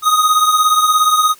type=beating tone pair; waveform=square; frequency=1244.5 / 1261.5 Hz; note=D#6 / D#6; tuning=0 / +23 cents; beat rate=17 Hz; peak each=-12 / -17 dBFS; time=0.02-1.35 s; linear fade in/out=50 ms; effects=white hiss -45 dBFS RMS until 1.39 s